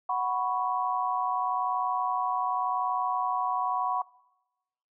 sine chord, F# suspended fourth, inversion none, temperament equal, 740 / 987.8 / 1108.7 Hz, F#5 / B5 / C#6, 0 / 0 / 0 cents, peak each -30 dBFS, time 0.09-4.02 s, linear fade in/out 5 ms, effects noise-tail reverb RT60 1.0 s tail -22 dB re dry

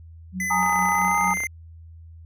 sine tone with tremolo, 185 Hz, F#3, in tune, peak -26 dBFS, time 0.32-1.41 s, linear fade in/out 50 ms, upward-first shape triangle, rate 4.4 Hz, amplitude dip 85%
square tone with pitch glide, 2015 to 2087 Hz, B6 to C7, +34 to -5 cents, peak -25 dBFS, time 0.4-1.47 s, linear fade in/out 2 ms, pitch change +61 cents, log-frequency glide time 0.92-1.21 s
sine chord, Ab suspended second, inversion none, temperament equal with one note detuned, 830.6 / 916.3 / 1244.5 Hz, Ab5 / Bb5 / Eb6, 0 / -30 / 0 cents, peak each -24 dBFS, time 0.5-1.34 s, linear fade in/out 10 ms
click train, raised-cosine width 0.5 ms, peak -21 dBFS, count 26, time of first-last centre 0.63-1.436 s, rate 31 Hz
effects added 82 Hz sine -41 dBFS peak until 2.25 s

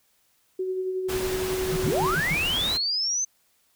sine tone with tremolo, 373.3 Hz, F#4, 15 cents sharp, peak -24 dBFS, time 0.59-2.15 s, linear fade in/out 5 ms, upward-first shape sine, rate 11 Hz, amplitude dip 35%
pink noise, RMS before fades -32 dBFS, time 1.08-2.78 s, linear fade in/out 20 ms
sine tone bursts, 158.2 Hz, D#3, 29 cents sharp, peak -26 dBFS, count 5, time 1.72-2.35 s, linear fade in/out 5 ms, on 46 ms, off 100 ms
sine linear sweep, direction up, 37 to 6272 Hz, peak -23 dBFS, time 1.83-3.25 s, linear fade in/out 10 ms
effects white hiss -66 dBFS RMS until 3.75 s

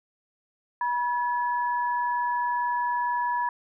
sine tone pair together, 971 / 1704.5 Hz, B5 / G#6, -30 / +45 cents, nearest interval minor seventh, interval 975 cents, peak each -24 / -33 dBFS, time 0.81-3.49 s, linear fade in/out 2 ms, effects none

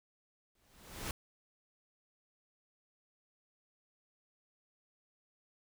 pink noise with exponential growth, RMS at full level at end -37 dBFS, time 0.55-1.11 s, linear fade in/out 2 ms, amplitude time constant 120 ms, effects none

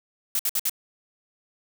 blue noise bursts, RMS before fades -24 dBFS, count 4, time 0.35-0.696 s, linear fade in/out 2 ms, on 43 ms, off 58 ms, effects none

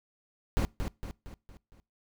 brown noise with echo, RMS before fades -26 dBFS, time 0.57-0.65 s, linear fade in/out 0 ms, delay 230 ms, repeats 5, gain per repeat -6 dB, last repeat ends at 1.8 s, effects noise-tail reverb RT60 0.3 s tail -24 dB re dry

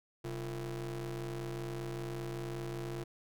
35% pulse ring-modulated tone, 107.7 Hz, A2, 37 cents flat, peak -33 dBFS, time 0.24-3.04 s, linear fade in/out 10 ms, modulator 238 Hz, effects none

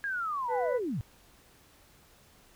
sine linear sweep, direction down, 1661.2 to 91.5 Hz, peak -30 dBFS, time 0.04-1.01 s, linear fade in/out 0 ms
harmonic tone, 494.9 Hz, B4, 4 cents sharp, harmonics 1 / 2 / 3 / 4, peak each -29 / -39 / -44 / -45 dBFS, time 0.48-0.8 s, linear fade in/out 50 ms
effects pink hiss -60 dBFS RMS until 2.55 s

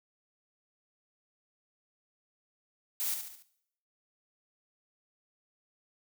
blue noise with echo, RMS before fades -33 dBFS, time 3-3.14 s, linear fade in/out 0 ms, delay 71 ms, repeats 4, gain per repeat -6 dB, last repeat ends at 3.424 s, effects noise-tail reverb RT60 0.7 s tail -17 dB re dry

